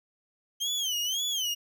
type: tone with vibrato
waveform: 30% pulse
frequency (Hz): 3132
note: G7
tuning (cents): -2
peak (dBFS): -25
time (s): 0.6-1.55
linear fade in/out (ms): 20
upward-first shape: sine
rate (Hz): 1.9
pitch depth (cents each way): 160
effects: none